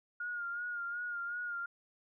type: tone with vibrato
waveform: sine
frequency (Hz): 1422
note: F6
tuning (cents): +31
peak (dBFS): -36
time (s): 0.2-1.66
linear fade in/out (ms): 5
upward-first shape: sine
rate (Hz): 2.7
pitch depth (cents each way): 41
effects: none